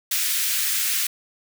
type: high-pass noise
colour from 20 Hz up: white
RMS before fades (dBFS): -23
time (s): 0.11-1.07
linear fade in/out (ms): 5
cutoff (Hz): 1600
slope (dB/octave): 24
effects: none